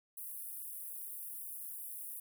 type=high-pass noise; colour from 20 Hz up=pink; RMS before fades=-45 dBFS; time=0.17-2.2 s; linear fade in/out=5 ms; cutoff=10000 Hz; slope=48 dB/octave; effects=none